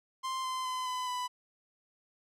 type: tone with pitch steps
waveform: 45% pulse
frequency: 1046.5 / 1033.3 / 1020.2 / 1007.4 / 994.6 Hz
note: C6 / C6 / C6 / B5 / B5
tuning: 0 / -22 / -44 / +34 / +12 cents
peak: -33 dBFS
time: 0.23-1.28 s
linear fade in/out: 20 ms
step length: 210 ms
effects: low-pass 10000 Hz 12 dB/octave